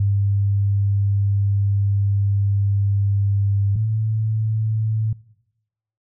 sine tone pair in turn, 100 / 109.59 Hz, G2 / A2, +35 / -6 cents, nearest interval major second, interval 159 cents, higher second, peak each -15 / -17 dBFS, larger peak first, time 0-3.76 / 3.76-5.13 s, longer first, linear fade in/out 5 ms, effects noise-tail reverb RT60 0.9 s tail -22 dB re dry

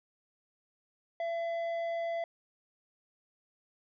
triangle tone with tanh clipping, 673 Hz, E5, 36 cents sharp, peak -33 dBFS, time 1.2-2.24 s, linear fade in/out 2 ms, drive 12 dB, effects none

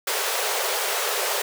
pink high-pass noise, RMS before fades -25 dBFS, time 0.07-1.42 s, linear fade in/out 5 ms, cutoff 390 Hz, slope 96 dB/octave, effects none

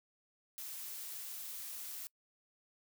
blue noise, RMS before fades -45 dBFS, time 0.58-2.07 s, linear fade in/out 0 ms, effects noise-tail reverb RT60 0.1 s tail -26 dB re dry

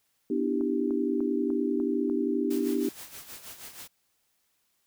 sine chord, E minor seventh, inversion second, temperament equal with one note detuned, 246.9 / 297.1 / 329.6 / 392 Hz, B3 / D4 / E4 / G4, 0 / +20 / 0 / 0 cents, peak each -30 / -29 / -33 / -30 dBFS, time 0.3-2.89 s, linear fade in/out 5 ms
click train, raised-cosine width 1 ms, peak -32 dBFS, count 6, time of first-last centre 0.61-2.098 s, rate 3.36 Hz
white noise with tremolo, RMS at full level -42 dBFS, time 2.5-3.88 s, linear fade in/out 10 ms, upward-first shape sine, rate 6.3 Hz, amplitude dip 65%
effects white hiss -73 dBFS RMS until 4.86 s

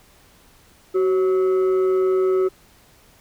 sine tone with frequency modulation, 375.6 Hz, F#4, 26 cents sharp, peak -14 dBFS, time 0.94-2.49 s, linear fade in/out 20 ms, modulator 918 Hz, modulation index 0.29, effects tanh soft clip ceiling -13 dBFS + pink hiss -53 dBFS RMS until 3.2 s

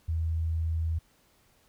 sine tone, 81.3 Hz, E2, 23 cents flat, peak -26 dBFS, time 0.08-0.99 s, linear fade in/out 10 ms, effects pink hiss -65 dBFS RMS until 1.68 s

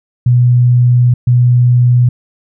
sine tone bursts at uneven times, 122.9 Hz, B2, 8 cents flat, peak -5 dBFS, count 2, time 0.26-1.14 / 1.27-2.09 s, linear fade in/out 5 ms, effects none

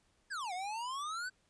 square exponential two-way sweep, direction down then up, 1727 to 706 to 1548 Hz, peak -38 dBFS, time 0.3-1.3 s, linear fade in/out 20 ms, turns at 0.53 s, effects pink hiss -73 dBFS RMS until 1.49 s + resampled to 22050 Hz

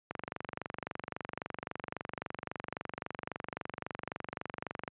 click train, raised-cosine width 0.5 ms, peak -21 dBFS, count 114, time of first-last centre 0.11-4.878 s, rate 23.7 Hz, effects high-pass 100 Hz 12 dB/octave + resampled to 8000 Hz

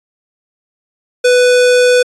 square tone, 495.7 Hz, B4, 6 cents sharp, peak -7 dBFS, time 1.24-2.03 s, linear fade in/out 10 ms, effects resampled to 22050 Hz

